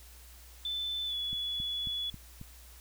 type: tone with pitch glide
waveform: sine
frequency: 3520 to 3406 Hz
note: A7 to G#7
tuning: 0 to +43 cents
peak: -32 dBFS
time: 0.65-2.1 s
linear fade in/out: 2 ms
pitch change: -57 cents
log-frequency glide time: 1.06-1.15 s
type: click train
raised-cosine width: 5 ms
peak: -31 dBFS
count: 5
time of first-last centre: 1.33-2.414 s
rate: 3.69 Hz
effects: added 60 Hz sine -52 dBFS peak until 2.8 s + white hiss -56 dBFS RMS until 2.8 s